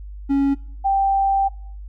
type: tone pair in turn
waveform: triangle / sine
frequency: 277.2 / 784 Hz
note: C#4 / G5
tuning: 0 / 0 cents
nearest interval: octave + tritone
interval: 1800 cents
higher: second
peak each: -13 / -15 dBFS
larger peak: first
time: 0.29-0.55 / 0.84-1.49 s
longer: second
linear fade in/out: 20 ms
effects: noise-tail reverb RT60 0.6 s tail -22 dB re dry + added 50 Hz sine -32 dBFS peak until 1.88 s